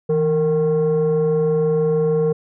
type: tone pair together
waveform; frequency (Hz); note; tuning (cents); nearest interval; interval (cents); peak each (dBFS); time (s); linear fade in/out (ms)
sine; 162.12 / 460; E3 / A#4; -29 / -23; octave + tritone; 1806; -18 / -14; 0.09-2.33; 10
effects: tanh soft clip ceiling -12 dBFS